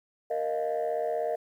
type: chord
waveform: sine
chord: Bb suspended fourth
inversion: none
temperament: equal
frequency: 466.2 / 622.3 / 698.5 Hz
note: Bb4 / Eb5 / F5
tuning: 0 / 0 / 0 cents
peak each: -30 / -29 / -31 dBFS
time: 0.3-1.36 s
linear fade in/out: 10 ms
effects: tanh soft clip ceiling -22 dBFS + 10-bit